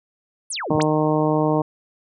sine exponential two-way sweep, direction down then up, 11000 to 94.3 to 11000 Hz, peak -25 dBFS, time 0.5-0.83 s, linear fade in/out 5 ms, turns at 0.76 s
harmonic tone, 153.7 Hz, D#3, 21 cents flat, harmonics 1 / 2 / 3 / 4 / 5 / 6 / 7, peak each -23 / -21 / -23 / -24 / -28 / -27 / -30 dBFS, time 0.7-1.62 s, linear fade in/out 5 ms
effects none

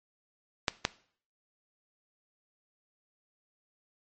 clicks, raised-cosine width 0.2 ms, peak -7 dBFS, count 2, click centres 0.682 / 0.851 s, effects noise-tail reverb RT60 0.5 s tail -19 dB re dry + MP3 32 kbps

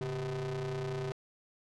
45% pulse ring-modulated tone, 124.9 Hz, B2, 20 cents sharp, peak -31 dBFS, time 0.01-1.12 s, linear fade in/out 0 ms, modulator 265 Hz, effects low-pass 6000 Hz 12 dB/octave

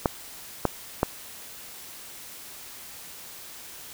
clicks, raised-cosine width 1 ms, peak -6 dBFS, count 3, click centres 0.058 / 0.653 / 1.031 s, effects white hiss -43 dBFS RMS until 3.93 s

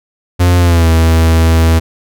45% pulse tone with pitch glide, 88.5 to 81.62 Hz, F2 to E2, +23 to -17 cents, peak -6 dBFS, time 0.39-1.8 s, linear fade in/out 20 ms, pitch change -140 cents, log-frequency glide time 0.58-0.88 s, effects none

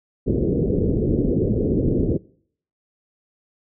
white low-pass noise, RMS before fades -20 dBFS, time 0.26-2.18 s, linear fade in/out 20 ms, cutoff 460 Hz, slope 48 dB/octave, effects noise-tail reverb RT60 0.6 s tail -23 dB re dry

